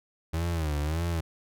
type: tone with vibrato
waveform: 35% pulse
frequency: 79.1 Hz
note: D#2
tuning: 29 cents sharp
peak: -25 dBFS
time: 0.33-1.21 s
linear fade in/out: 10 ms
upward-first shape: sine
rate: 1.7 Hz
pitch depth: 140 cents each way
effects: none